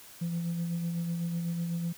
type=tone with tremolo; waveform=sine; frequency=169.8 Hz; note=F3; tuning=48 cents flat; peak=-26 dBFS; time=0.21-1.93 s; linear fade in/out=10 ms; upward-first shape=sine; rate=8 Hz; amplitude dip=40%; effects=tanh soft clip ceiling -27 dBFS + white hiss -51 dBFS RMS until 1.97 s